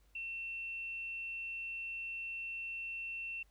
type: tone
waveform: sine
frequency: 2700 Hz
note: E7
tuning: 41 cents sharp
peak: -39 dBFS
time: 0.15-3.43 s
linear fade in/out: 5 ms
effects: added 50 Hz sine -65 dBFS peak until 3.5 s + pink hiss -74 dBFS RMS until 3.5 s